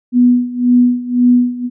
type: tone with tremolo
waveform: sine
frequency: 245.7 Hz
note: B3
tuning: 9 cents flat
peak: -5 dBFS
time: 0.12-1.7 s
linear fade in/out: 50 ms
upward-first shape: sine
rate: 1.9 Hz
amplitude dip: 85%
effects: none